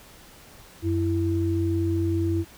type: tone pair together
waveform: sine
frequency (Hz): 92.5 / 332.4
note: F#2 / E4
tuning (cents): 0 / +15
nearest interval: octave + minor seventh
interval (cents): 2215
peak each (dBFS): -24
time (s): 0.82-2.45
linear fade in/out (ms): 50
effects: pink hiss -49 dBFS RMS until 2.57 s